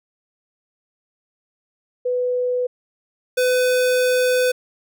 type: tone pair in turn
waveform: sine / square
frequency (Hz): 496.7 / 502.8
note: B4 / B4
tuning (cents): +10 / +31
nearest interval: unison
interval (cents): 21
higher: second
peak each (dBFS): -18 / -16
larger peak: second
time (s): 2.05-2.67 / 3.37-4.52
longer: second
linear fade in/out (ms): 10
effects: none